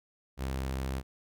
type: tone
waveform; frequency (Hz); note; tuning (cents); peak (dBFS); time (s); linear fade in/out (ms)
sawtooth; 66.1; C2; +18; -28; 0.37-1.03; 50
effects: none